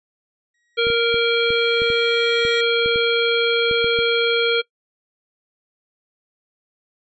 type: tone with exponential growth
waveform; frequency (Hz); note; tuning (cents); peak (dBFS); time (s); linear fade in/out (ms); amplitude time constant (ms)
40% pulse; 1900; A#6; +33; -28; 0.54-2.61; 5; 450
type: harmonic tone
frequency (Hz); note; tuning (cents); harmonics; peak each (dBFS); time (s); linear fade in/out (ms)
466.2; A#4; 0; 1 / 3 / 5 / 7 / 9; -18 / -24 / -24 / -23 / -29; 0.77-4.62; 20
type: clicks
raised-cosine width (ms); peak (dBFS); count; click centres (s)
3; -19; 12; 0.869 / 0.902 / 1.143 / 1.505 / 1.819 / 1.902 / 2.451 / 2.86 / 2.959 / 3.712 / 3.844 / 3.989
effects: noise-tail reverb RT60 0.1 s tail -22 dB re dry + resampled to 22050 Hz